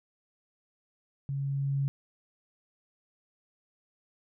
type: tone with level ramp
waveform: sine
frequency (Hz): 138.59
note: C#3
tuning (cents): 0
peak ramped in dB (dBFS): -30 to -25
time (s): 1.29-1.88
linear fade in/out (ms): 0
effects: none